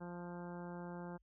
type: harmonic tone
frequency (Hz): 175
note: F3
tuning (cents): +4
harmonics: 1 / 2 / 3 / 4 / 5 / 6 / 7 / 8 / 9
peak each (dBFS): -46 / -51 / -53 / -57 / -54 / -60 / -63 / -61 / -61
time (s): 0-1.18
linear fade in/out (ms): 20
effects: added 50 Hz sine -70 dBFS peak until 1.22 s